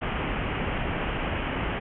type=low-pass noise; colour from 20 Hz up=pink; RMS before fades=-29 dBFS; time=0.01-1.8 s; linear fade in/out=20 ms; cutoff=3100 Hz; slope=96 dB/octave; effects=none